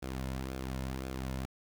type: tone with flanger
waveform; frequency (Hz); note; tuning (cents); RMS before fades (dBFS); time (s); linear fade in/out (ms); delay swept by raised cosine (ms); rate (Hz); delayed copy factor
sawtooth; 65.41; C2; 0; -38; 0.02-1.46; 10; 1 to 2.6; 1.9; -0.55
effects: 9-bit